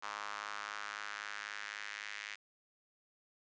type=tone with high-pass filter sweep; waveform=sawtooth; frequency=103.83 Hz; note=G#2; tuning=in tune; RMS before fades=-44 dBFS; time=0.02-2.36 s; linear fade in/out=20 ms; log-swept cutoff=1100 to 2000 Hz; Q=2.5; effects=resampled to 16000 Hz + 10-bit